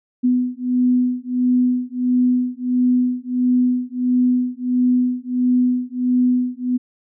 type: beating tone pair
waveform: sine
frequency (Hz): 248.7 / 250.2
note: B3 / B3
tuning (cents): +12 / +23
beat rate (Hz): 1.5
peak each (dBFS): -18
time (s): 0.23-6.78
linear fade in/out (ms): 20
effects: none